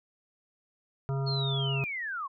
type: harmonic tone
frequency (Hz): 136.4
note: C#3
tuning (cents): -28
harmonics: 1 / 3 / 5 / 7 / 9 / 10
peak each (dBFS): -28 / -38 / -42 / -45 / -47 / -48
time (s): 1.09-1.84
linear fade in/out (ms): 0
type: linear sweep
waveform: sine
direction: down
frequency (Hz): 4365 to 1032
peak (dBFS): -32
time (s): 1.26-2.28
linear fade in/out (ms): 20
effects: none